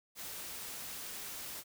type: noise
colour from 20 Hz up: white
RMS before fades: -44 dBFS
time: 0.15-1.64 s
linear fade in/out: 50 ms
effects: none